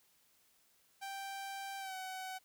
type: tone with pitch glide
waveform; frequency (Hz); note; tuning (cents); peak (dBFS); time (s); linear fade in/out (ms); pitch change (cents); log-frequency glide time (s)
sawtooth; 784 to 752.1; G5 to F#5; 0 to +28; -38; 1.01-2.39; 20; -72; 1.79-1.95
effects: white hiss -71 dBFS RMS until 2.44 s